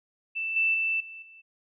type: tone with level steps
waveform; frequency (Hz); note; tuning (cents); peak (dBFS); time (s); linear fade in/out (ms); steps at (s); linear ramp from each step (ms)
sine; 2656; E7; +12; -28 / -21 / -24 / -40 / -48; 0.35-1.42; 20; 0.56 / 0.74 / 1 / 1.22; 5
effects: none